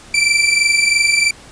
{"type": "tone pair together", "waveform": "sawtooth", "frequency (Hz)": [2326, 2349], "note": ["D7", "D7"], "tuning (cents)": [-17, 0], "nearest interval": "unison", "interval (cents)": 17, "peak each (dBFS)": -11, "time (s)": [0.14, 1.31], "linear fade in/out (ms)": 5, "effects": ["pink hiss -40 dBFS RMS until 1.51 s", "resampled to 22050 Hz"]}